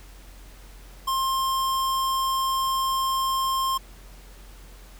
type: tone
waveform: square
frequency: 1060 Hz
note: C6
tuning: 22 cents sharp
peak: -23 dBFS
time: 1.07-3.78 s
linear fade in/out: 10 ms
effects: added 45 Hz sine -44 dBFS peak until 4.99 s + pink hiss -51 dBFS RMS until 4.99 s